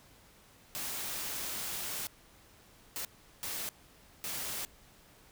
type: noise bursts at uneven times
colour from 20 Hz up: white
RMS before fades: -38 dBFS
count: 4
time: 0.75-2.07 / 2.96-3.05 / 3.43-3.69 / 4.24-4.65 s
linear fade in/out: 0 ms
effects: pink hiss -60 dBFS RMS until 5.31 s